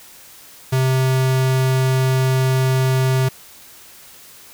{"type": "tone", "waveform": "square", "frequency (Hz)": 130.81, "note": "C3", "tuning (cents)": 0, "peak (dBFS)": -15, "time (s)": [0.72, 3.29], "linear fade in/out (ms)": 10, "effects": ["white hiss -43 dBFS RMS until 4.53 s"]}